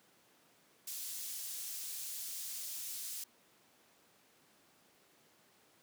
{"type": "high-pass noise", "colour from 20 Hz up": "pink", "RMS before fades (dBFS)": -43, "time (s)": [0.87, 3.24], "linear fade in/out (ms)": 5, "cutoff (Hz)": 6100, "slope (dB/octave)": 12, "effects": ["pink hiss -67 dBFS RMS until 5.82 s", "high-pass 200 Hz 12 dB/octave"]}